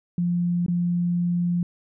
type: tone with dropouts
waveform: sine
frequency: 174.61 Hz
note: F3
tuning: in tune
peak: -20 dBFS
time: 0.18-1.63 s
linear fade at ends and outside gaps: 2 ms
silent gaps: 0.663-0.682 s
effects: none